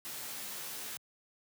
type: noise with comb filter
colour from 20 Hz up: white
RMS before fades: -42 dBFS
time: 0.05-0.97 s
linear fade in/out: 0 ms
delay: 14 ms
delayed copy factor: +0.8
effects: high-pass 100 Hz 12 dB/octave